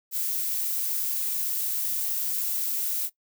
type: noise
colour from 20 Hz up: violet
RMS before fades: -28 dBFS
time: 0.11-3.1 s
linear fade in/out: 50 ms
effects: noise-tail reverb RT60 0.1 s tail -18 dB re dry